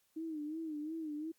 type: tone with vibrato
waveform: sine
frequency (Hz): 311.1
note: D#4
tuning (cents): 0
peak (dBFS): -38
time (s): 0.16-1.32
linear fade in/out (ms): 10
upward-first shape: sine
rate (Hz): 2.8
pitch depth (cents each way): 89
effects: white hiss -75 dBFS RMS until 1.38 s + Opus 48 kbps